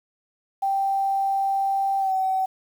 sine tone with pitch glide, 783 to 760.3 Hz, G5 to F#5, -2 to +47 cents, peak -20 dBFS, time 0.62-2.46 s, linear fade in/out 10 ms, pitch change -51 cents, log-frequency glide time 1.99-2.12 s, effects 8-bit

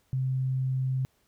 sine tone, 130.81 Hz, C3, in tune, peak -25 dBFS, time 0.13-1.05 s, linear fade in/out 0 ms, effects pink hiss -69 dBFS RMS until 1.27 s

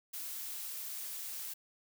blue noise, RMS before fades -42 dBFS, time 0.13-1.54 s, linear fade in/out 10 ms, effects none

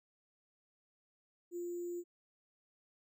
sine tone with sample-and-hold, 348.9 Hz, F4, 2 cents flat, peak -38 dBFS, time 1.51-2.04 s, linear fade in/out 50 ms, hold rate 7350 Hz, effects none

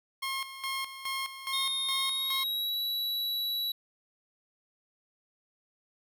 15% pulse tone with tremolo, 1074 Hz, C6, 45 cents sharp, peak -25 dBFS, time 0.22-2.44 s, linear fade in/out 10 ms, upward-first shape square, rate 2.4 Hz, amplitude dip 70%
square tone with pitch glide, 3680 to 3921 Hz, A#7 to B7, -23 to -13 cents, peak -30 dBFS, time 1.53-3.72 s, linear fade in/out 5 ms, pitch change +110 cents, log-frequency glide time 1.91-2.79 s
effects none

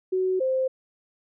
sine tone pair in turn, 373.1 / 522.2 Hz, F#4 / C5, +14 / -3 cents, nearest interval tritone, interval 583 cents, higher second, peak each -21 dBFS, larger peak neither, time 0.12-0.4 / 0.4-0.68 s, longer neither, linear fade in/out 10 ms, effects none

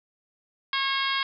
harmonic tone, 544 Hz, C#5, 33 cents flat, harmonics 2 / 3 / 4 / 5 / 6 / 7 / 8 / 9, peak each -29 / -31 / -31 / -37 / -30 / -35 / -38 / -38 dBFS, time 0.73-1.23 s, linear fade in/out 2 ms, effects none

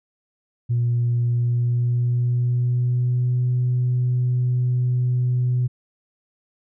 sine tone with pitch glide, 119.8 to 124.46 Hz, A#2 to B2, +48 to +14 cents, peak -16 dBFS, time 0.69-5.68 s, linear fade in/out 20 ms, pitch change +66 cents, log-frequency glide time 1.26-3.46 s, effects tanh soft clip ceiling -14 dBFS

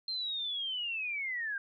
sine linear sweep, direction down, 4186 to 1568 Hz, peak -33 dBFS, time 0.08-1.58 s, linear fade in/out 2 ms, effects none

